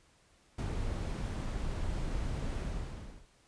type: noise with ADSR envelope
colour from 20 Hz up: brown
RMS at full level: -33 dBFS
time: 0.58-3.27 s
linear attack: 8 ms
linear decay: 98 ms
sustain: -2 dB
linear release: 670 ms
effects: pink hiss -66 dBFS RMS until 3.47 s + resampled to 22050 Hz